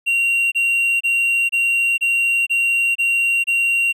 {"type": "tone bursts", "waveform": "triangle", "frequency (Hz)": 2756, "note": "F7", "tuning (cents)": -24, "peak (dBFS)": -13, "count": 8, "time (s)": [0.06, 3.929], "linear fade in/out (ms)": 20, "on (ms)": 460, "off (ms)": 27, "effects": []}